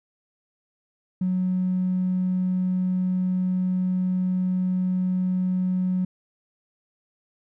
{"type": "tone with tanh clipping", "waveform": "triangle", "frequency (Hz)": 183.9, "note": "F#3", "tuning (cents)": -10, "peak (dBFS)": -20, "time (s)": [1.21, 6.05], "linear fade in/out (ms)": 5, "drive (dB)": 1, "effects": []}